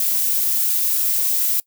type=noise; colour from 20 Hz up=violet; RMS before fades=-19 dBFS; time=0-1.6 s; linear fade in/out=2 ms; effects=noise-tail reverb RT60 0.1 s tail -23 dB re dry